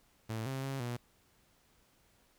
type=tone with pitch steps; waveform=sawtooth; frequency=111.4 / 133.6 / 135.8 / 120.8 Hz; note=A2 / C3 / C#3 / B2; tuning=+22 / +36 / -35 / -38 cents; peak=-32 dBFS; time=0.29-0.97 s; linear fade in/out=10 ms; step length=170 ms; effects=pink hiss -69 dBFS RMS until 2.38 s